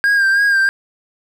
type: tone with vibrato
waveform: triangle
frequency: 1606 Hz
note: G6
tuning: 41 cents sharp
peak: -9 dBFS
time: 0.04-0.69 s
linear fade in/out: 0 ms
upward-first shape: sine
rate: 3.1 Hz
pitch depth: 42 cents each way
effects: none